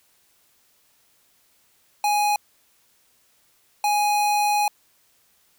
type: tone bursts at uneven times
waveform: square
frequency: 830.6 Hz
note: G#5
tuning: in tune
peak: -19 dBFS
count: 2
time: 2.04-2.36 / 3.84-4.68 s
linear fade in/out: 2 ms
effects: white hiss -62 dBFS RMS until 5.58 s